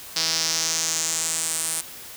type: tone with band-pass filter sweep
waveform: sawtooth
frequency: 161.8 Hz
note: E3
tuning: 32 cents flat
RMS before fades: -25 dBFS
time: 0.16-1.81 s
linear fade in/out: 5 ms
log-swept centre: 5000 to 9300 Hz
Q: 3.4
effects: white hiss -40 dBFS RMS until 2.16 s